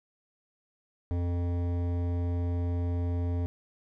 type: tone with hard clipping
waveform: sine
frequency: 87.31 Hz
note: F2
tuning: in tune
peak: -29 dBFS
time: 1.11-3.46 s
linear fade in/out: 0 ms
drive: 14 dB
effects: none